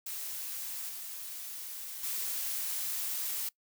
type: noise with level steps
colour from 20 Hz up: blue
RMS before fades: -39 / -42 / -35 dBFS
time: 0.06-3.49 s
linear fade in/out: 5 ms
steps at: 0.89 / 2.03 s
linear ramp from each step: 5 ms
effects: noise-tail reverb RT60 0.1 s tail -22 dB re dry